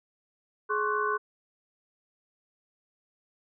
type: tone cluster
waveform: sine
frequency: 422.3 / 1060 / 1125 / 1494 Hz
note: G#4 / C6 / C#6 / F#6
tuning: +29 / +22 / +25 / +16 cents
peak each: -31 dBFS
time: 0.69-1.18 s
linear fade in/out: 20 ms
effects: none